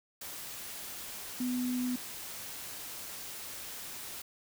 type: tone in noise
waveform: sine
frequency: 249.3 Hz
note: B3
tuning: 16 cents sharp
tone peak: -30 dBFS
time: 1.4-1.96 s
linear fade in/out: 5 ms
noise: white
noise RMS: -43 dBFS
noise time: 0.21-4.22 s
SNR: +10 dB
effects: none